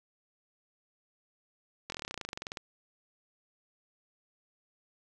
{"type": "slowing click train", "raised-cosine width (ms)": 0.2, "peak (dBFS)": -20, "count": 20, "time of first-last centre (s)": [1.9, 2.572], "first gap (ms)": 22, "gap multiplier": 1.05, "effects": []}